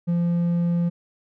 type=tone with hard clipping; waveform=sine; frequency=172.2 Hz; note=F3; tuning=24 cents flat; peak=-20 dBFS; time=0.07-0.9 s; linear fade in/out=20 ms; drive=3 dB; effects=none